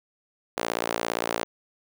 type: tone with high-pass filter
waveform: sawtooth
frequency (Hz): 57.5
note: A#1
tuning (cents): -23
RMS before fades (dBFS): -29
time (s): 0.57-1.44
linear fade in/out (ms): 0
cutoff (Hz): 490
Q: 1.1
effects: none